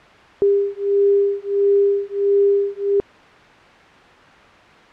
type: beating tone pair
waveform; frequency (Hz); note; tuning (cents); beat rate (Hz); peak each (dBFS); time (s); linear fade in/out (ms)
sine; 400 / 401.5; G4 / G4; +35 / +41; 1.5; -17; 0.42-3; 0
effects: white hiss -44 dBFS RMS until 4.92 s + low-pass 2000 Hz 12 dB/octave